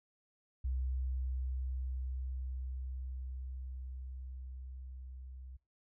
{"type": "tone with level ramp", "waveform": "sine", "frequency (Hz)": 64.4, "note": "C2", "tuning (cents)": -27, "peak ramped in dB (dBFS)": [-31, -46], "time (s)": [0.64, 5.57], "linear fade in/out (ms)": 10, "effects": ["noise-tail reverb RT60 0.4 s tail -26 dB re dry", "tanh soft clip ceiling -28 dBFS"]}